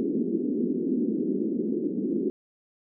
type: band-pass noise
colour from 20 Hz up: pink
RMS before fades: -27 dBFS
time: 0-2.3 s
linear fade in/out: 0 ms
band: 210 to 390 Hz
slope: 48 dB/octave
effects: none